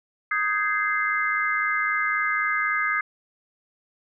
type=chord; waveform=sine; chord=Ab major seventh; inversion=second; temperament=just; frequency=1245.9 / 1557.4 / 1661.2 / 2077 Hz; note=Eb6 / G6 / Ab6 / C7; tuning=+2 / -12 / 0 / -13 cents; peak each=-26 / -30 / -27 / -26 dBFS; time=0.31-3.01 s; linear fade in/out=5 ms; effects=none